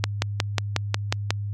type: click train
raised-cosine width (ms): 0.2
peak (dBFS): -3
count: 8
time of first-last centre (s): 0.04-1.306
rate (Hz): 5.53
effects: added 102 Hz sine -26 dBFS peak until 1.53 s + MP3 64 kbps